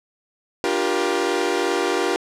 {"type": "chord", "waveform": "sawtooth", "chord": "G minor seventh", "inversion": "second", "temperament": "equal with one note detuned", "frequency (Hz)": [293.7, 349.2, 392, 475.7], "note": ["D4", "F4", "G4", "Bb4"], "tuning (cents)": [0, 0, 0, 35], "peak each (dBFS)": [-25, -20, -20, -21], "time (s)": [0.64, 2.16], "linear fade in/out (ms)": 0, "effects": ["low-pass 8000 Hz 12 dB/octave"]}